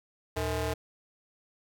20% pulse ring-modulated tone, 189.2 Hz, F#3, 39 cents sharp, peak -21 dBFS, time 0.36-0.74 s, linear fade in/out 10 ms, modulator 264 Hz, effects none

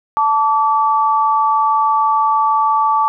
sine tone pair together, 879 / 1152.8 Hz, A5 / D6, -2 / -33 cents, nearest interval perfect fourth, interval 469 cents, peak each -14 dBFS, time 0.17-3.08 s, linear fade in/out 0 ms, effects none

